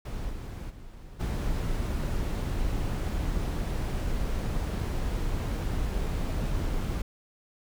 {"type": "noise with level steps", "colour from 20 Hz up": "brown", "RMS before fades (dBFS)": [-34, -37, -45, -29], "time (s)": [0.05, 7.02], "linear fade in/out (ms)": 5, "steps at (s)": [0.29, 0.69, 1.19], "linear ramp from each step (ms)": 20, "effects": []}